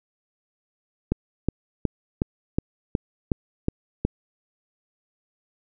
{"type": "click train", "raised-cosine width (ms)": 3, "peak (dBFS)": -8, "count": 9, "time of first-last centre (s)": [1.12, 4.05], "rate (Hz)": 2.73, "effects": []}